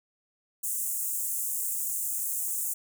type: high-pass noise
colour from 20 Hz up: pink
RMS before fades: -31 dBFS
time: 0.63-2.74 s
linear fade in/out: 10 ms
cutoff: 7200 Hz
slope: 48 dB/octave
effects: none